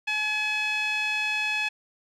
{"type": "tone with band-pass filter", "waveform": "sawtooth", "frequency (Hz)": 850, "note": "G#5", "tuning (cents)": 40, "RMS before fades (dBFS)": -27, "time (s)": [0.07, 1.69], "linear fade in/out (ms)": 10, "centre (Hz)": 2600, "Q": 3.5, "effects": []}